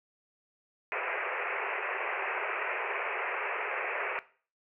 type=band-pass noise; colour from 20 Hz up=white; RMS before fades=-34 dBFS; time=0.92-4.19 s; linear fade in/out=0 ms; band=370 to 2600 Hz; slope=96 dB/octave; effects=noise-tail reverb RT60 0.4 s tail -17 dB re dry